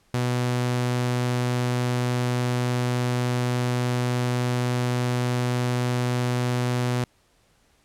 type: tone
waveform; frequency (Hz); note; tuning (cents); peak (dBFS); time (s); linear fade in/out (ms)
sawtooth; 123.47; B2; 0; -18; 0.14-7.04; 0
effects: pink hiss -63 dBFS RMS until 7.84 s + low-pass 11000 Hz 12 dB/octave